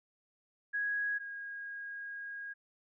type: tone pair in turn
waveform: sine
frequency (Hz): 1658 / 1636.1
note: G#6 / G#6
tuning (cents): -3 / -26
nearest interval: unison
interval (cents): 23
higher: first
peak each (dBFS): -31 / -40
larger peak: first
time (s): 0.73-1.19 / 1.19-2.54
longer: second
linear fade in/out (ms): 20
effects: none